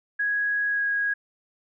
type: tone with pitch glide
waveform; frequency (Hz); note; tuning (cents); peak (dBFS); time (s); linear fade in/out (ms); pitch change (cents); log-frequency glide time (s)
sine; 1661.2 to 1649.7; G#6 to G#6; 0 to -12; -22; 0.19-1.14; 10; -12; 0.68-0.82
effects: none